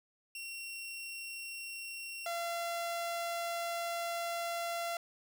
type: tone pair in turn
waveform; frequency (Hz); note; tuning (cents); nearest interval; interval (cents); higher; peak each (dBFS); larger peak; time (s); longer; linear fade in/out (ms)
sawtooth; 2733 / 683.2; F7 / F5; -38 / -38; 2 octaves; 2400; first; -38 / -31; second; 0.35-2.26 / 2.26-4.97; second; 2
effects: none